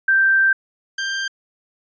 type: tone pair in turn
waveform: sine / sawtooth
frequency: 1568 / 1581.6 Hz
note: G6 / G6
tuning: 0 / +15 cents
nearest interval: unison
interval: 15 cents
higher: second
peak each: -12 / -18 dBFS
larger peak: first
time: 0.08-0.53 / 0.98-1.28 s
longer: first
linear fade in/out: 5 ms
effects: resampled to 16000 Hz